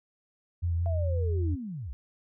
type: tone with vibrato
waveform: sine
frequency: 85.2 Hz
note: F2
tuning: 42 cents flat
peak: -25 dBFS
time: 0.62-1.56 s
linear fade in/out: 20 ms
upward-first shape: sine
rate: 5.6 Hz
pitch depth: 30 cents each way
type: linear sweep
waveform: sine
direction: down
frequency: 684 to 51.7 Hz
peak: -34 dBFS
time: 0.86-1.93 s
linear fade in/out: 0 ms
effects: none